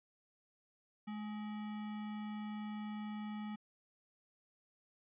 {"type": "tone with sample-and-hold", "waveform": "sine", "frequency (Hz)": 212.2, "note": "G#3", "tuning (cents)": 38, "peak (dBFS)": -40, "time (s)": [1.07, 3.56], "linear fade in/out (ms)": 10, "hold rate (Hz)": 1050, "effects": ["resampled to 8000 Hz"]}